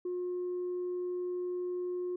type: tone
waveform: sine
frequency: 358.8 Hz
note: F4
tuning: 47 cents sharp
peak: -31 dBFS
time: 0.05-2.16 s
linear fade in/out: 5 ms
effects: tanh soft clip ceiling -30 dBFS